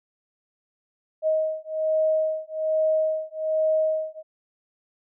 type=beating tone pair; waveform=sine; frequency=628 / 629.2 Hz; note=D#5 / D#5; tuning=+16 / +19 cents; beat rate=1.2 Hz; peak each=-24 dBFS; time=1.22-4.23 s; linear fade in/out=50 ms; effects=none